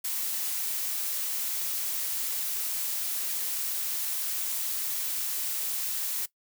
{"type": "noise", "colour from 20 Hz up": "blue", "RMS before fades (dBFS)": -31, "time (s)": [0.04, 6.26], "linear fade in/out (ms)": 10, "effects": ["noise-tail reverb RT60 0.1 s tail -19 dB re dry"]}